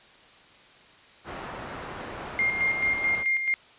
white low-pass noise, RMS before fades -38 dBFS, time 1.24-3.25 s, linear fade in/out 50 ms, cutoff 1300 Hz, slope 12 dB/octave
sine tone with tremolo, 2117 Hz, C7, 20 cents sharp, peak -21 dBFS, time 2.39-3.54 s, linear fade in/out 0 ms, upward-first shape square, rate 4.6 Hz, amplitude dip 50%
effects white hiss -53 dBFS RMS until 3.78 s + resampled to 8000 Hz

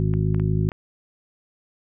harmonic tone, 52.3 Hz, G#1, 13 cents sharp, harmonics 1 / 2 / 3 / 4 / 5 / 7, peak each -28 / -22 / -22 / -33 / -34 / -31 dBFS, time 0-0.69 s, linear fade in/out 0 ms
clicks, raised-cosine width 0.5 ms, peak -23 dBFS, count 4, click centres 0.138 / 0.346 / 0.398 / 0.718 s
effects none

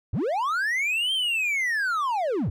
triangle linear two-way sweep, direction up then down, 65.41 to 3186 to 65.41 Hz, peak -21 dBFS, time 0.13-2.5 s, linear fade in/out 5 ms, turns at 1.13 s, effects none

